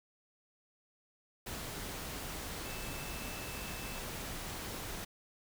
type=tone in noise; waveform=sine; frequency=2637 Hz; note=E7; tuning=in tune; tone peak=-50 dBFS; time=2.65-4 s; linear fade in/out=10 ms; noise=pink; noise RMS=-42 dBFS; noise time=1.46-5.05 s; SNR=-11 dB; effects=none